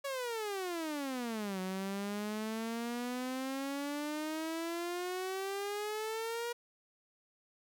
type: exponential two-way sweep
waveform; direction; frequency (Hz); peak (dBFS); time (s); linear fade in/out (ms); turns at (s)
sawtooth; down then up; 566 to 185 to 478.9; -32; 0.04-6.53; 10; 1.6
effects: none